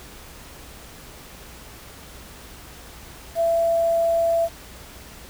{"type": "tone with quantisation", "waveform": "sine", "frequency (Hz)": 669, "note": "E5", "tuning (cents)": 25, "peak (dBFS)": -17, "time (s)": [3.35, 4.49], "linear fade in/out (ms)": 50, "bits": 7, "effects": ["added 62 Hz sine -48 dBFS peak until 5.29 s", "pink hiss -43 dBFS RMS until 5.29 s"]}